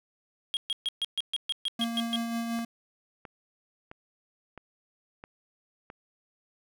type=tone bursts; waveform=triangle; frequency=3262 Hz; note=G#7; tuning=32 cents flat; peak=-25 dBFS; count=11; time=0.54-2.159 s; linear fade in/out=0 ms; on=29 ms; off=130 ms
type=tone with tremolo; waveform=square; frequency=231.8 Hz; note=A#3; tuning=10 cents flat; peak=-29 dBFS; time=1.79-2.65 s; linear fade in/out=5 ms; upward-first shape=sine; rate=5.6 Hz; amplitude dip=35%
type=click train; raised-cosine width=0.5 ms; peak=-28 dBFS; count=6; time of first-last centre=2.59-5.901 s; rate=1.51 Hz
effects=none